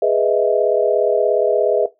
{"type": "chord", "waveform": "sine", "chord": "E major seventh", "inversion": "first", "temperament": "equal", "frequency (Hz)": [415.3, 493.9, 622.3, 659.3], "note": ["G#4", "B4", "D#5", "E5"], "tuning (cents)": [0, 0, 0, 0], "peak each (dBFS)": -18, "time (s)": [0.02, 1.86], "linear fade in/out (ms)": 5, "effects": ["noise-tail reverb RT60 0.2 s tail -17 dB re dry"]}